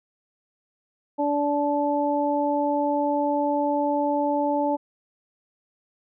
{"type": "harmonic tone", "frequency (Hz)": 290, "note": "D4", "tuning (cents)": -22, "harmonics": [1, 2, 3], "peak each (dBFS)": [-25, -25, -25], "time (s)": [1.18, 4.77], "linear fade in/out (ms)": 20, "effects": []}